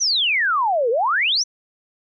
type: exponential two-way sweep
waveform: sine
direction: down then up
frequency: 6240 to 440 to 6240 Hz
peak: -16 dBFS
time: 0-1.44 s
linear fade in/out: 20 ms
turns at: 0.9 s
effects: none